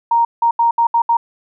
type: tone bursts at uneven times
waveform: sine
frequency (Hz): 932.3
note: A#5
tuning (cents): 0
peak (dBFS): -10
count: 6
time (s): 0.11-0.25 / 0.42-0.51 / 0.59-0.71 / 0.78-0.87 / 0.94-1.02 / 1.09-1.17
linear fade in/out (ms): 5
effects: none